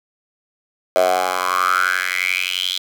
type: tone with high-pass filter sweep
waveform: 10% pulse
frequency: 91.5 Hz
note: F#2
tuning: 19 cents flat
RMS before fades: -19 dBFS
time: 0.96-2.78 s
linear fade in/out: 0 ms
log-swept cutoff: 620 to 3600 Hz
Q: 7.3
effects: none